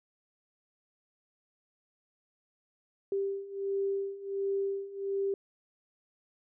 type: beating tone pair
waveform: sine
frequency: 393.1 / 394.5 Hz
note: G4 / G4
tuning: +5 / +11 cents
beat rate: 1.4 Hz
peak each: -35 / -32 dBFS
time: 3.12-5.34 s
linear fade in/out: 2 ms
effects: none